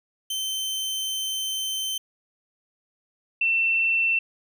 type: tone pair in turn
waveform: sawtooth / sine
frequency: 3092 / 2689 Hz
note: G7 / E7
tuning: -24 / +34 cents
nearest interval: major second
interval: 242 cents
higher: first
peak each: -23 / -19 dBFS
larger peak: second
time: 0.3-1.98 / 3.41-4.19 s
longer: first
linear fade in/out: 5 ms
effects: none